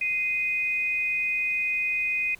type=tone pair together; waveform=sine; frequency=2082 / 2489 Hz; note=C7 / D#7; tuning=-9 / 0 cents; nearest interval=minor third; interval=309 cents; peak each=-32 / -24 dBFS; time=0.01-2.35 s; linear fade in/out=5 ms; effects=pink hiss -54 dBFS RMS until 2.39 s